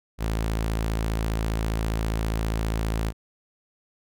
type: tone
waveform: sawtooth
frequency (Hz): 54.9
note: A1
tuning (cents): -3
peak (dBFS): -20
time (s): 0.18-3.13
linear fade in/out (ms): 50
effects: none